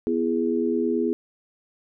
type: chord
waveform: sine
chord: E major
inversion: second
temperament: equal with one note detuned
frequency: 246.9 / 336 / 415.3 Hz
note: B3 / E4 / G#4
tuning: 0 / +33 / 0 cents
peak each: -25 dBFS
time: 0.07-1.13 s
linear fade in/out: 0 ms
effects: none